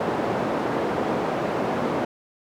white band-pass noise, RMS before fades -25 dBFS, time 0-2.05 s, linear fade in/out 5 ms, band 180 to 670 Hz, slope 12 dB/octave, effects none

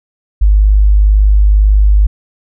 sine tone, 51 Hz, G#1, 31 cents flat, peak -4 dBFS, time 0.41-2.07 s, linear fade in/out 10 ms, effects none

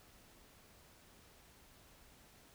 silence, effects pink hiss -63 dBFS RMS until 2.54 s

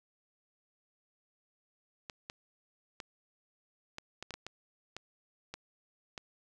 clicks, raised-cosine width 0.2 ms, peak -24 dBFS, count 11, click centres 2.098 / 2.299 / 3.002 / 3.984 / 4.226 / 4.307 / 4.34 / 4.466 / 4.966 / 5.54 / 6.178 s, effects 11-bit

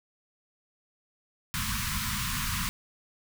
pink band-stop noise, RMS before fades -31 dBFS, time 1.54-2.69 s, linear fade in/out 0 ms, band 240 to 960 Hz, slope 96 dB/octave, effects none

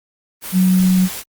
sine tone in noise, 185 Hz, F#3, in tune, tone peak -10 dBFS, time 0.52-1.09 s, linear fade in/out 50 ms, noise white, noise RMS -28 dBFS, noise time 0.41-1.24 s, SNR +15 dB, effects Opus 32 kbps

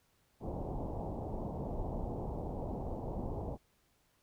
pink low-pass noise, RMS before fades -39 dBFS, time 0.4-3.58 s, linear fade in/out 50 ms, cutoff 900 Hz, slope 48 dB/octave, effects pink hiss -73 dBFS RMS until 4.22 s

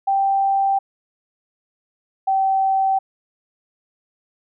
sine tone pair in turn, 784 / 771.9 Hz, G5 / G5, 0 / -27 cents, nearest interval unison, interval 27 cents, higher first, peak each -15 dBFS, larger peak neither, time 0.07-0.79 / 2.27-2.99 s, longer neither, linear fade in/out 10 ms, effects none

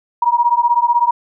sine beating tone pair, 946 / 962 Hz, A#5 / B5, +25 / -46 cents, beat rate 16 Hz, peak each -14 dBFS, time 0.22-1.11 s, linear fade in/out 5 ms, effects none

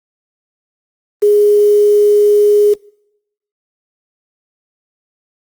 sine tone with quantisation, 414.6 Hz, G#4, 3 cents flat, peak -6 dBFS, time 1.22-2.74 s, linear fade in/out 10 ms, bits 5, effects noise-tail reverb RT60 0.8 s tail -25 dB re dry + Opus 24 kbps

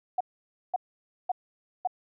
sine tone bursts, 736 Hz, F#5, 9 cents flat, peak -23 dBFS, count 4, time 0.18-1.874 s, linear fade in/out 5 ms, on 26 ms, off 530 ms, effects none

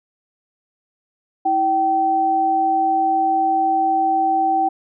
sine tone pair together, 324.9 / 772 Hz, E4 / G5, -25 / -27 cents, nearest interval octave + minor third, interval 1498 cents, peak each -24 / -15 dBFS, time 1.45-4.69 s, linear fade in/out 10 ms, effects none

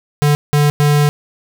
square tone bursts at uneven times, 146.83 Hz, D3, in tune, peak -10 dBFS, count 3, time 0.22-0.35 / 0.53-0.7 / 0.8-1.09 s, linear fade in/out 0 ms, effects none

